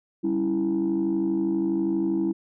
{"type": "chord", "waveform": "sine", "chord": "C# diminished", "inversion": "second", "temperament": "equal", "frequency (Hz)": [196, 277.2, 329.6], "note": ["G3", "C#4", "E4"], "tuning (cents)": [0, 0, 0], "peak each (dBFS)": [-27, -28, -22], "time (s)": [0.23, 2.33], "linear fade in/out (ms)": 20, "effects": ["tanh soft clip ceiling -17 dBFS"]}